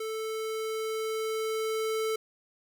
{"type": "tone with level ramp", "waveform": "square", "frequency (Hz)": 440, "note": "A4", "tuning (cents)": 0, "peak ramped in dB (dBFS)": [-33, -28], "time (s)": [0, 2.16], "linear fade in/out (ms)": 5, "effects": []}